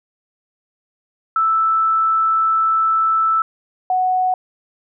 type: tone pair in turn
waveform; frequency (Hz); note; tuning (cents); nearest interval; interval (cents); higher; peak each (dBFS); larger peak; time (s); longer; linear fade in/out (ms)
sine; 1318.5 / 740; E6 / F#5; 0 / 0; minor seventh; 1000; first; -13 / -14; first; 1.36-3.42 / 3.9-4.34; first; 2
effects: none